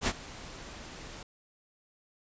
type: noise with ADSR envelope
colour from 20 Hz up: pink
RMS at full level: -26 dBFS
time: 0.01-1.23 s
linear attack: 65 ms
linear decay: 49 ms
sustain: -19 dB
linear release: 4 ms
effects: resampled to 16000 Hz

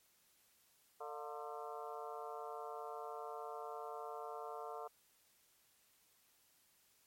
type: harmonic tone with a mistuned harmonic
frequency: 150 Hz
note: D3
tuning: 37 cents sharp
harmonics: 3 / 4 / 5 / 6 / 7 / 8 / 9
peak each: -49 / -53 / -49 / -54 / -52 / -53 / -57 dBFS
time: 1-4.88 s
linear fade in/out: 10 ms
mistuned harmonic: 5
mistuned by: -82 cents
effects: white hiss -72 dBFS RMS until 7.06 s + MP3 64 kbps

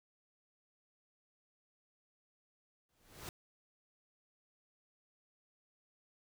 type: noise with exponential growth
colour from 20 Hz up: pink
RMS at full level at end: -43 dBFS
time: 2.89-3.29 s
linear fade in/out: 1 ms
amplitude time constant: 85 ms
effects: none

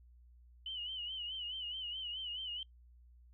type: tone with vibrato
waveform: sine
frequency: 2987 Hz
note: F#7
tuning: 16 cents sharp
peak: -39 dBFS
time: 0.66-2.63 s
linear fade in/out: 2 ms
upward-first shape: sine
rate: 4.7 Hz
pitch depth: 85 cents each way
effects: noise-tail reverb RT60 0.1 s tail -21 dB re dry + added 60 Hz sine -58 dBFS peak until 3.33 s

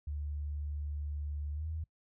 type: tone with pitch glide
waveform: sine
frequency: 73.42 to 79.6 Hz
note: D2 to D#2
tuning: 0 to +40 cents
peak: -35 dBFS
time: 0.07-1.84 s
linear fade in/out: 5 ms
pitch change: +140 cents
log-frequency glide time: 1.53-1.67 s
effects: noise-tail reverb RT60 0.1 s tail -24 dB re dry

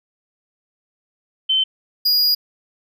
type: tone pair in turn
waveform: sine / square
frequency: 3079 / 4879 Hz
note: G7 / D#8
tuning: -32 / -35 cents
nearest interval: minor sixth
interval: 797 cents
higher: second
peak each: -14 dBFS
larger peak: neither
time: 1.49-1.64 / 2.05-2.35 s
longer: second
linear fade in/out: 10 ms
effects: none

